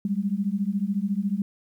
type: beating tone pair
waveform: sine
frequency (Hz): 193 / 207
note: G3 / G#3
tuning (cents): -27 / -5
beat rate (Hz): 14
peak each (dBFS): -26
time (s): 0.05-1.42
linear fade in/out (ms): 2
effects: 10-bit